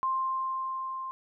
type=tone with level ramp; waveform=sine; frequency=1052 Hz; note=C6; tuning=9 cents sharp; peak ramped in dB=-25 to -34 dBFS; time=0.03-1.11 s; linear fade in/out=0 ms; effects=none